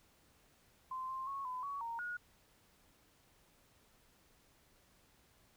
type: tone with pitch steps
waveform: sine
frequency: 1037 / 1051 / 1101 / 1009 / 1123 / 926 / 1446 Hz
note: C6 / C6 / C#6 / B5 / C#6 / A#5 / F#6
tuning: -16 / +7 / -12 / +37 / +22 / -12 / -40 cents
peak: -39 dBFS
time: 0.91-2.17 s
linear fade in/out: 5 ms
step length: 180 ms
effects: pink hiss -69 dBFS RMS until 5.56 s

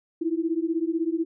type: beating tone pair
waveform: sine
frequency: 320.9 / 336.9 Hz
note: E4 / E4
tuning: -46 / +38 cents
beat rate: 16 Hz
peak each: -26 dBFS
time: 0.21-1.25 s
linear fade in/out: 10 ms
effects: none

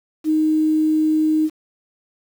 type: tone with quantisation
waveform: sine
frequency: 311.1 Hz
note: D#4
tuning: in tune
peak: -14 dBFS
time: 0.24-1.5 s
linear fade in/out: 50 ms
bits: 7
effects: none

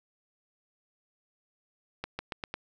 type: accelerating click train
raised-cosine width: 0.3 ms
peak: -18 dBFS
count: 5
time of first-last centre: 2.04-2.54 s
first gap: 150 ms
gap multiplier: 0.88
effects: none

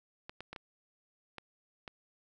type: clicks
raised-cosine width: 0.3 ms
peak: -27 dBFS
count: 6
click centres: 0.295 / 0.406 / 0.53 / 0.562 / 1.383 / 1.878 s
effects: none

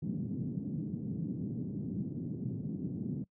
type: band-pass noise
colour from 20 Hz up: pink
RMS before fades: -37 dBFS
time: 0.02-3.24 s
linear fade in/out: 5 ms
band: 130 to 260 Hz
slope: 24 dB/octave
effects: noise-tail reverb RT60 0.1 s tail -24 dB re dry + high-pass 80 Hz 12 dB/octave

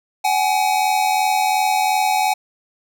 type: tone pair together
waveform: square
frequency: 758 / 840.8 Hz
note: F#5 / G#5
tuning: +42 / +21 cents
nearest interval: major second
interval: 179 cents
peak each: -19 dBFS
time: 0.24-2.34 s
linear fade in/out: 10 ms
effects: none

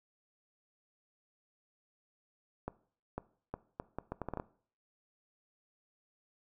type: accelerating click train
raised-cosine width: 1 ms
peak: -23 dBFS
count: 11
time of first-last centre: 2.68-4.399 s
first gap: 500 ms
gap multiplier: 0.72
effects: noise-tail reverb RT60 0.5 s tail -19 dB re dry

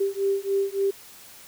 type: beating tone pair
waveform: sine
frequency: 392 / 395.5 Hz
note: G4 / G4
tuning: 0 / +15 cents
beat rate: 3.5 Hz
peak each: -25 dBFS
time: 0-0.91 s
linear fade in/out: 10 ms
effects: white hiss -47 dBFS RMS until 1.47 s

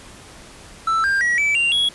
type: tone with pitch steps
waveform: triangle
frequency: 1325 / 1594 / 1917.6 / 2307 / 2775 / 3339 Hz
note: E6 / G6 / A#6 / D7 / F7 / G#7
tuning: +9 / +28 / +48 / -31 / -12 / +9 cents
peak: -14 dBFS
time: 0.87-1.89 s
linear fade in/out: 5 ms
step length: 170 ms
effects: pink hiss -42 dBFS RMS until 1.94 s + resampled to 24000 Hz

